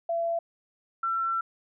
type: tone pair in turn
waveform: sine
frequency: 674 / 1348 Hz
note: E5 / E6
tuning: +38 / +38 cents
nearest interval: octave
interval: 1200 cents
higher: second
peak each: -25 dBFS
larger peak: neither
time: 0.09-0.39 / 1.03-1.41 s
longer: second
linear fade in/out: 5 ms
effects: none